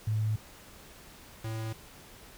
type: tone pair in turn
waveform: sine / square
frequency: 108.2 / 111.18 Hz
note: A2 / A2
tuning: -29 / +18 cents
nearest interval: unison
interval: 47 cents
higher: second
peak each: -26 / -34 dBFS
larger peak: first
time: 0.07-0.36 / 1.44-1.73 s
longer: neither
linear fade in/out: 5 ms
effects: pink hiss -52 dBFS RMS until 2.37 s